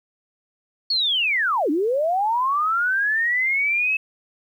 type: linear two-way sweep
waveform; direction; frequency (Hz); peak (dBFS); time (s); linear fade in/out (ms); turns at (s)
sine; down then up; 4435 to 277.2 to 2609; -18; 0.9-3.97; 5; 1.7
effects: 9-bit